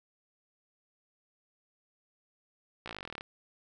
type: slowing click train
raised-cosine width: 0.3 ms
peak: -24 dBFS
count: 17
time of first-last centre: 2.86-3.209 s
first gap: 16 ms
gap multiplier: 1.04
effects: none